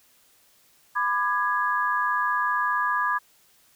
sine chord, G# diminished, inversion first, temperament just, 996.7 / 1196.1 / 1661.2 Hz, B5 / D6 / G#6, +16 / +31 / 0 cents, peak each -26 dBFS, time 0.95-3.19 s, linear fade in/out 20 ms, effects white hiss -60 dBFS RMS until 3.75 s

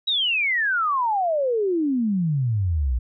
sine exponential sweep, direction down, 3910 to 57.2 Hz, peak -19 dBFS, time 0.07-2.99 s, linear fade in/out 10 ms, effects none

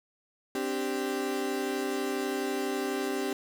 35% pulse chord, C suspended second, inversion none, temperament equal, 261.6 / 293.7 / 392 Hz, C4 / D4 / G4, 0 / 0 / 0 cents, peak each -33 / -34 / -30 dBFS, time 0.55-3.33 s, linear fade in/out 2 ms, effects none

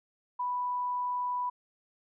sine tone, 987.8 Hz, B5, in tune, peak -29 dBFS, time 0.39-1.5 s, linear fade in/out 10 ms, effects none

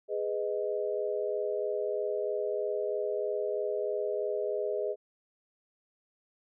sine chord, G# minor, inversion none, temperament just, 415.3 / 498.4 / 623 Hz, G#4 / B4 / D#5, 0 / +16 / +2 cents, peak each -32 / -35 / -34 dBFS, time 0.08-4.96 s, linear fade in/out 50 ms, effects none

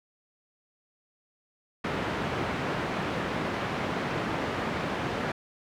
pink band-pass noise, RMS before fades -31 dBFS, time 1.84-5.32 s, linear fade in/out 5 ms, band 130 to 2200 Hz, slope 12 dB/octave, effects none

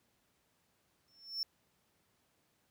triangle tone with exponential growth, 5400 Hz, E8, 41 cents sharp, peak -30 dBFS, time 1.08-1.43 s, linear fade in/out 1 ms, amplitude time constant 74 ms, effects pink hiss -75 dBFS RMS until 2.7 s + high-pass 80 Hz 12 dB/octave

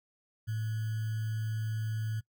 sine tone with sample-and-hold, 110 Hz, A2, in tune, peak -31 dBFS, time 0.47-2.21 s, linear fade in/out 20 ms, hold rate 1575 Hz, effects noise-tail reverb RT60 0.1 s tail -21 dB re dry

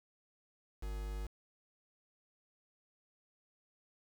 triangle tone with quantisation, 51 Hz, G#1, 31 cents flat, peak -36 dBFS, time 0.82-1.27 s, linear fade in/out 10 ms, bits 8, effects none

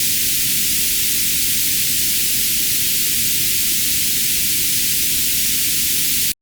white band-stop noise, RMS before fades -17 dBFS, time 0-6.32 s, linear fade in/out 2 ms, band 310 to 2200 Hz, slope 24 dB/octave, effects Opus 48 kbps

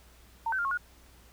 sine tone with pitch steps, 910 / 1534 / 1401 / 1093 / 1441 Hz, A#5 / G6 / F6 / C#6 / F#6, -42 / -38 / +5 / -25 / -46 cents, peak -27 dBFS, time 0.46-0.775 s, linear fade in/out 5 ms, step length 63 ms, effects added 60 Hz sine -56 dBFS peak until 1.32 s + pink hiss -59 dBFS RMS until 1.32 s

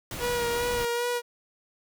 pink noise, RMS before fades -36 dBFS, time 0.11-0.85 s, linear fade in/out 2 ms
sawtooth tone with vibrato, 479.1 Hz, A#4, 47 cents sharp, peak -22 dBFS, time 0.19-1.22 s, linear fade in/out 50 ms, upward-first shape sine, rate 2.5 Hz, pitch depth 25 cents each way
effects none

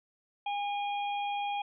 harmonic tone, 814 Hz, G#5, 35 cents flat, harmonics 1 / 3 / 4, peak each -31 / -41 / -43 dBFS, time 0.46-1.62 s, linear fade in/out 5 ms, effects none

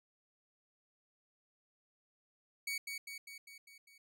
sawtooth tone with echo, 2247 Hz, C#7, 23 cents sharp, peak -33 dBFS, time 2.67-2.78 s, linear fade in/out 5 ms, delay 200 ms, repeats 6, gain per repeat -4 dB, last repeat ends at 3.98 s, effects none

